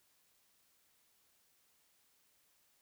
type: silence
effects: white hiss -73 dBFS RMS until 2.81 s